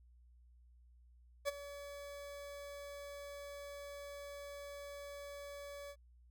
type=tone with ADSR envelope; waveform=40% pulse; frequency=570 Hz; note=C#5; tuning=48 cents sharp; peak=-31 dBFS; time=1.45-5.96 s; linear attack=33 ms; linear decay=21 ms; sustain=-15 dB; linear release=60 ms; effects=added 60 Hz sine -61 dBFS peak until 6.3 s